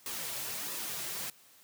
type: noise with flanger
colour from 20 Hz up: white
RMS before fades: -38 dBFS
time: 0.06-1.3 s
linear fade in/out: 2 ms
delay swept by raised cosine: 1.3 to 4.2 ms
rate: 1.5 Hz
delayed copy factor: -0.5
effects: white hiss -60 dBFS RMS until 1.63 s + high-pass 100 Hz 12 dB/octave